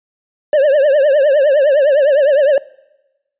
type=tone with vibrato; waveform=triangle; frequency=570 Hz; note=C#5; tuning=48 cents sharp; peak=-6 dBFS; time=0.53-2.58 s; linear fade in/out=2 ms; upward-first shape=triangle; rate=9.8 Hz; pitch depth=160 cents each way; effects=noise-tail reverb RT60 1.0 s tail -22 dB re dry + resampled to 8000 Hz